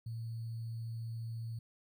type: tone with sample-and-hold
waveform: sine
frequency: 114.3 Hz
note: A#2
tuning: 34 cents flat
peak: -38 dBFS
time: 0.06-1.59 s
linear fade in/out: 5 ms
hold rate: 4410 Hz
effects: none